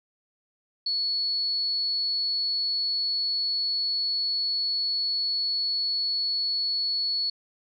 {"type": "tone", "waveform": "sine", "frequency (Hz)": 4400, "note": "C#8", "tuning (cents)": -14, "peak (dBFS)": -24, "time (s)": [0.86, 7.3], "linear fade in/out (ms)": 5, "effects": []}